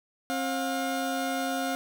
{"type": "tone pair together", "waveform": "30% pulse", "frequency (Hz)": [267.1, 713], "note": ["C4", "F5"], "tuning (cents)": [36, 36], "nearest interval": "octave + perfect fourth", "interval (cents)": 1700, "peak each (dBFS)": -28, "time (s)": [0.3, 1.75], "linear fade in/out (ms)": 0, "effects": []}